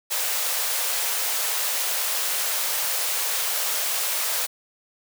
white high-pass noise, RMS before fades -25 dBFS, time 0.1-4.47 s, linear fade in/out 20 ms, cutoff 450 Hz, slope 48 dB/octave, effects none

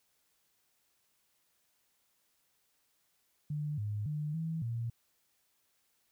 sine tone with pitch steps, 149.1 / 104.5 / 150.4 / 162.3 / 116.5 Hz, D3 / G#2 / D3 / E3 / A#2, +27 / +11 / +42 / -27 / -1 cents, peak -33 dBFS, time 3.5-4.9 s, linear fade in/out 5 ms, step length 280 ms, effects white hiss -75 dBFS RMS until 6.11 s

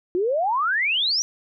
sine exponential sweep, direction up, 343.2 to 5920 Hz, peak -19 dBFS, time 0.15-1.22 s, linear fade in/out 0 ms, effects none

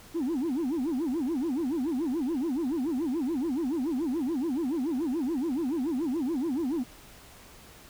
sine tone with vibrato, 290 Hz, D4, 22 cents flat, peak -24 dBFS, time 0.14-6.84 s, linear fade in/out 20 ms, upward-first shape sine, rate 7 Hz, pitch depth 300 cents each way, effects tanh soft clip ceiling -25 dBFS + pink hiss -51 dBFS RMS until 7.89 s

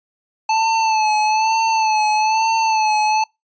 square tone with vibrato, 875 Hz, A5, 10 cents flat, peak -15 dBFS, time 0.49-3.24 s, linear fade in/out 5 ms, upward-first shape sine, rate 1.1 Hz, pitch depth 46 cents each way, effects noise-tail reverb RT60 0.2 s tail -26 dB re dry + resampled to 16000 Hz

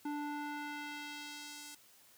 square tone with band-pass filter sweep, 293.7 Hz, D4, in tune, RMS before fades -43 dBFS, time 0.05-1.75 s, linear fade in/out 5 ms, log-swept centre 600 to 8400 Hz, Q 0.84, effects white hiss -63 dBFS RMS until 2.17 s + high-pass 80 Hz 12 dB/octave

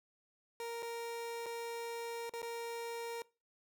30% pulse tone with dropouts, 466.2 Hz, A#4, in tune, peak -37 dBFS, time 0.6-3.22 s, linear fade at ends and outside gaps 1 ms, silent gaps 0.824-0.828 / 1.46-1.464 / 2.295-2.336 / 2.419-2.428 s, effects noise-tail reverb RT60 0.3 s tail -22 dB re dry

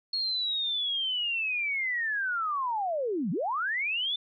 sine linear two-way sweep, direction down then up, 4324 to 152.9 to 3565 Hz, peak -27 dBFS, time 0.13-4.16 s, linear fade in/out 5 ms, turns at 3.31 s, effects none

